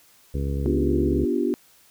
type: harmonic tone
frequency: 69.3 Hz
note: C#2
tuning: in tune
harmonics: 1 / 2 / 3 / 4 / 5 / 6 / 7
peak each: -25 / -29 / -35 / -35 / -41 / -37 / -38 dBFS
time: 0.34-1.25 s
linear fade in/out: 5 ms
type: chord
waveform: sine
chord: G dominant seventh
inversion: first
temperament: equal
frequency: 246.9 / 293.7 / 349.2 / 392 Hz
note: B3 / D4 / F4 / G4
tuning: 0 / 0 / 0 / 0 cents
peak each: -26 / -26 / -25 / -27 dBFS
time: 0.66-1.54 s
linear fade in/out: 0 ms
effects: white hiss -56 dBFS RMS until 1.9 s